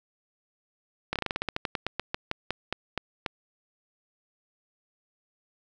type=slowing click train; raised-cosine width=0.3 ms; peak=-12 dBFS; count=20; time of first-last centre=1.13-3.262 s; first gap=27 ms; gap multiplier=1.14; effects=none